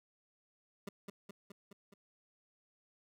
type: tone with echo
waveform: 25% pulse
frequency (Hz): 199.2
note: G3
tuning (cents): +28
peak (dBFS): -37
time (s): 0.87-0.89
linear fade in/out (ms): 5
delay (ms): 210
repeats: 5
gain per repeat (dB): -3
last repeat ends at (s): 1.94
effects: none